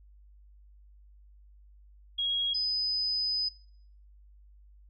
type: tone pair in turn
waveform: sine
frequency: 3296 / 5009 Hz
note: G#7 / D#8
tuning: -14 / +11 cents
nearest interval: perfect fifth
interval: 725 cents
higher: second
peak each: -27 dBFS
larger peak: neither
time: 2.18-2.54 / 2.54-3.49 s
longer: second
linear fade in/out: 10 ms
effects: noise-tail reverb RT60 0.6 s tail -20 dB re dry + added 50 Hz sine -53 dBFS peak until 4.89 s